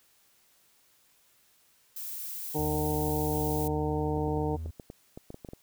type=noise; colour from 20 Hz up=violet; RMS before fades=-38 dBFS; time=1.96-3.68 s; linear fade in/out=5 ms
type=harmonic tone; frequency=151.6 Hz; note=D#3; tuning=45 cents flat; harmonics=1 / 2 / 3 / 4 / 5 / 6; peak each=-33 / -33 / -32 / -42 / -37 / -39 dBFS; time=2.54-4.57 s; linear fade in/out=20 ms
type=tone with pitch glide; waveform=triangle; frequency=78.1 to 80.34 Hz; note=D#2 to E2; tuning=+7 to -44 cents; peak=-32 dBFS; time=2.58-4.71 s; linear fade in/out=10 ms; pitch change=+49 cents; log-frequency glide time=3.41-4.45 s
type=clicks; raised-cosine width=2 ms; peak=-28 dBFS; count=12; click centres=4.173 / 4.279 / 4.374 / 4.66 / 4.798 / 4.901 / 5.175 / 5.304 / 5.344 / 5.448 / 5.488 / 5.534 s
effects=white hiss -65 dBFS RMS until 5.62 s